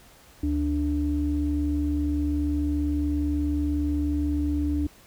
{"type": "tone pair together", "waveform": "sine", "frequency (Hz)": [73.26, 293.7], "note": ["D2", "D4"], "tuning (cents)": [-4, 0], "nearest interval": "2 octaves", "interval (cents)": 2404, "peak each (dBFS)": [-25, -24], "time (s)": [0.43, 4.87], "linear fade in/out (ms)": 5, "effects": ["tanh soft clip ceiling -15 dBFS", "pink hiss -53 dBFS RMS until 5.06 s"]}